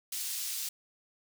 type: high-pass noise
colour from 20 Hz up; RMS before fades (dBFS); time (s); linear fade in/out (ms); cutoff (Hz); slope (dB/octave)
pink; -36; 0.12-0.69; 5; 4800; 12
effects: none